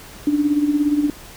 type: tone with tremolo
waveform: sine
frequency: 293.7 Hz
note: D4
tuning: in tune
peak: -12 dBFS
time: 0.27-1.1 s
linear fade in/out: 2 ms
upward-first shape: sine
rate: 17 Hz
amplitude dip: 65%
effects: pink hiss -40 dBFS RMS until 1.36 s